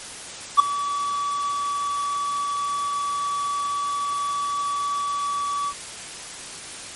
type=tone with ADSR envelope; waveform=triangle; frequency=1145 Hz; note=D6; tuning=44 cents flat; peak=-4 dBFS; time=0.57-5.74 s; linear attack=27 ms; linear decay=6 ms; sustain=-17 dB; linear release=63 ms; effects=white hiss -36 dBFS RMS until 6.95 s + MP3 48 kbps